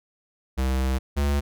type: tone pair in turn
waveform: square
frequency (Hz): 65.41 / 71.24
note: C2 / C#2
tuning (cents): 0 / +48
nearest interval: minor second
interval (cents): 148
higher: second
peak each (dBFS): -22 / -21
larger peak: second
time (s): 0.57-0.99 / 1.16-1.41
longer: first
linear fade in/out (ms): 20
effects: none